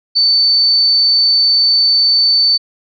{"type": "tone", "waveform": "sine", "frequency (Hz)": 4529, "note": "C#8", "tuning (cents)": 36, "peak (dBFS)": -8, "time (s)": [0.15, 2.58], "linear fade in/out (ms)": 20, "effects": []}